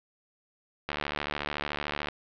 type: click train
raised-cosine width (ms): 0.3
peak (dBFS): -14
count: 89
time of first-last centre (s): 0.89-2.086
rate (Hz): 73.6
effects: low-pass 4000 Hz 12 dB/octave